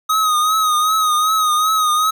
square tone with vibrato, 1255 Hz, D#6, 15 cents sharp, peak -14 dBFS, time 0.09-2.11 s, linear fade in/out 10 ms, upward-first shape triangle, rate 2.6 Hz, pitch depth 60 cents each way, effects 8-bit

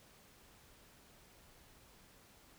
silence, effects pink hiss -63 dBFS RMS until 2.58 s

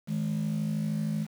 sine tone pair together, 158.56 / 211.5 Hz, D#3 / G#3, +33 / +32 cents, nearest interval perfect fourth, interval 499 cents, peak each -28 dBFS, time 0.07-1.27 s, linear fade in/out 50 ms, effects tanh soft clip ceiling -24 dBFS + 8-bit

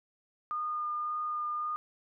sine tone with vibrato, 1217 Hz, D#6, 39 cents flat, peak -31 dBFS, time 0.51-1.76 s, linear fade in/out 0 ms, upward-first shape sine, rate 1.8 Hz, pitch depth 11 cents each way, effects none

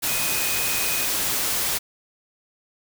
sine tone in noise, 2500 Hz, D#7, 8 cents sharp, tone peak -30 dBFS, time 0.07-1.06 s, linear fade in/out 20 ms, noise white, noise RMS -24 dBFS, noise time 0.02-1.79 s, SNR -9 dB, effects none

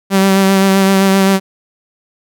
sawtooth tone with vibrato, 193.5 Hz, G3, 22 cents flat, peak -4 dBFS, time 0.1-1.4 s, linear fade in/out 50 ms, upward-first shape sine, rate 7.7 Hz, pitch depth 20 cents each way, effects none

